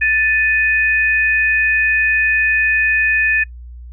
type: tone pair together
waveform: sine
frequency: 1760 / 2492 Hz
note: A6 / D#7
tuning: 0 / +2 cents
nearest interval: tritone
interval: 602 cents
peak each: -14 / -16 dBFS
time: 0.01-3.44 s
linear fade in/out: 10 ms
effects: noise-tail reverb RT60 0.1 s tail -25 dB re dry + added 60 Hz sine -31 dBFS peak until 3.92 s